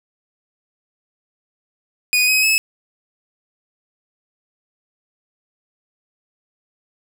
sawtooth tone with pitch steps, 2476 / 2532 / 2590 Hz, D#7 / D#7 / E7, -9 / +30 / -31 cents, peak -10 dBFS, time 2.13-2.58 s, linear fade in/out 0 ms, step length 150 ms, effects none

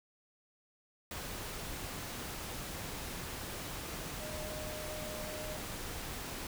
sine tone in noise, 614 Hz, D#5, 23 cents flat, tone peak -44 dBFS, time 4.2-5.57 s, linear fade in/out 2 ms, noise pink, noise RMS -42 dBFS, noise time 1.11-6.47 s, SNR -5 dB, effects none

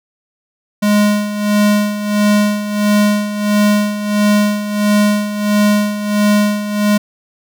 square tone with tremolo, 207.7 Hz, G#3, in tune, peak -9 dBFS, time 0.82-6.98 s, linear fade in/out 10 ms, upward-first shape sine, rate 1.5 Hz, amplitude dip 70%, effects none

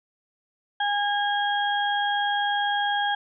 harmonic tone, 817 Hz, G#5, 29 cents flat, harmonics 1 / 2 / 4, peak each -24 / -27 / -30 dBFS, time 0.8-3.15 s, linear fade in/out 5 ms, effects none

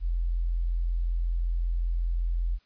sine tone, 42.67 Hz, F1, 39 cents flat, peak -24 dBFS, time 0-2.59 s, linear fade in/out 50 ms, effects white hiss -66 dBFS RMS until 2.65 s + resampled to 11025 Hz

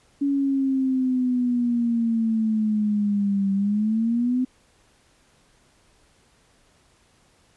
sine exponential two-way sweep, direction down then up, 282.7 to 194.9 to 257.4 Hz, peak -19 dBFS, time 0.21-4.45 s, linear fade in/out 10 ms, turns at 3.53 s, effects pink hiss -60 dBFS RMS until 7.56 s + resampled to 24000 Hz

